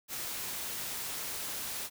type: noise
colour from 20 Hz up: white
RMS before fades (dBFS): -38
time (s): 0.08-1.9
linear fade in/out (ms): 50
effects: none